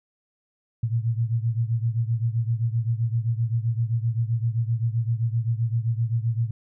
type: beating tone pair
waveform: sine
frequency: 113.1 / 120.8 Hz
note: A2 / B2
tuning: +48 / -38 cents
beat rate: 7.7 Hz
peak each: -23 / -26 dBFS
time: 0.83-6.51 s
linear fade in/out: 5 ms
effects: none